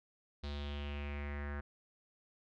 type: tone with low-pass filter sweep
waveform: square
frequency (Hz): 72.2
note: D2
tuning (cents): -29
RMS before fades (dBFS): -41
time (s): 0.43-1.61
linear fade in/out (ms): 10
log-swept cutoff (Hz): 4100 to 1600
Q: 4.3
effects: none